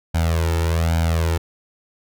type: tone with flanger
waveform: sawtooth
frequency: 82.41 Hz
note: E2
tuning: in tune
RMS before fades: -19 dBFS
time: 0.14-1.38 s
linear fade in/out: 10 ms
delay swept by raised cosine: 1.3 to 2.26 ms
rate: 1.2 Hz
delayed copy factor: +0.9
effects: none